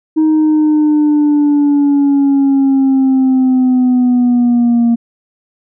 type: linear sweep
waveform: sine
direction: down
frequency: 314.1 to 233.1 Hz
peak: -5 dBFS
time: 0.16-4.96 s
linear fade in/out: 20 ms
effects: tanh soft clip ceiling -6 dBFS